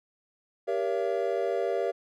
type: chord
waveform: triangle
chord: G diminished seventh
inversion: none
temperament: just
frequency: 392 / 470.4 / 564.5 / 677.4 Hz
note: G4 / Bb4 / Db5 / Fb5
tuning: 0 / +16 / +31 / +47 cents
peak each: -29 / -29 / -30 / -30 dBFS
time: 0.67-1.92 s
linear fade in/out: 20 ms
effects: none